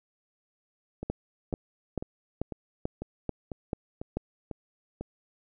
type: two click trains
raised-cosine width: 2 ms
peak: -16 / -22 dBFS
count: 8 / 9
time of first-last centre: 1.1-4.17 / 1.03-5.01 s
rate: 2.28 / 2.01 Hz
effects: none